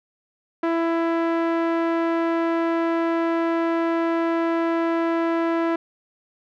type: tone with low-pass filter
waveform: sawtooth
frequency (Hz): 332.5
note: E4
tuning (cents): +15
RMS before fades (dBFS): -22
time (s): 0.63-5.76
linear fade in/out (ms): 5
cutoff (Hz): 1600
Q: 0.93
effects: none